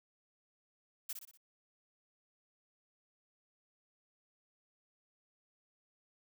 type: noise with echo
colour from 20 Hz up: blue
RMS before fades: -40 dBFS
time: 1.09-1.13 s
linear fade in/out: 5 ms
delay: 61 ms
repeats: 4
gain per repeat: -6 dB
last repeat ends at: 1.374 s
effects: none